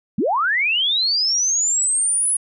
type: linear sweep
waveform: sine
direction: up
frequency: 160.6 to 10390 Hz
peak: -16 dBFS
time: 0.18-2.37 s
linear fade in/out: 5 ms
effects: none

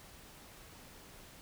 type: silence
effects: pink hiss -55 dBFS RMS until 1.41 s

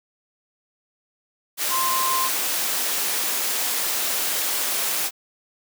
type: tone in noise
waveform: sine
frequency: 1046.5 Hz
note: C6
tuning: in tune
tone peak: -22 dBFS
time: 1.69-2.3 s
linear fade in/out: 50 ms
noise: white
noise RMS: -24 dBFS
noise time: 1.57-5.11 s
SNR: -1 dB
effects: high-pass 300 Hz 12 dB/octave

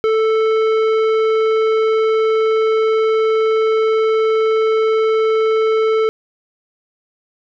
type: tone with tanh clipping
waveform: sine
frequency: 440.5 Hz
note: A4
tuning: 2 cents sharp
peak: -14 dBFS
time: 0.04-6.09 s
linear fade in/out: 0 ms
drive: 13 dB
effects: none

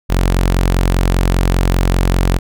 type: tone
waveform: sawtooth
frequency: 45.06 Hz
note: F#1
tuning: 45 cents flat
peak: -7 dBFS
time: 0.09-2.39 s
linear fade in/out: 20 ms
effects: none

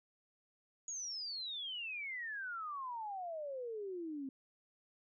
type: exponential sweep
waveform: sine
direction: down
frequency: 6820 to 261.6 Hz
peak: -40 dBFS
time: 0.88-4.29 s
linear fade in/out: 2 ms
effects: none

